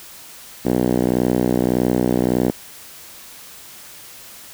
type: tone with band-pass filter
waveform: 5% pulse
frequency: 61.7 Hz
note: B1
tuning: 1 cent flat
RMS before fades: -18 dBFS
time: 0.65-2.51 s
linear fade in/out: 5 ms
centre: 260 Hz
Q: 1.2
effects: white hiss -40 dBFS RMS until 4.53 s